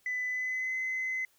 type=tone with pitch glide; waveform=sine; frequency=2000 to 2042 Hz; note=B6 to C7; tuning=+21 to -43 cents; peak=-29 dBFS; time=0.06-1.25 s; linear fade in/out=2 ms; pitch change=+36 cents; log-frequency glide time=0.28-0.76 s; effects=tanh soft clip ceiling -27 dBFS + white hiss -68 dBFS RMS until 1.38 s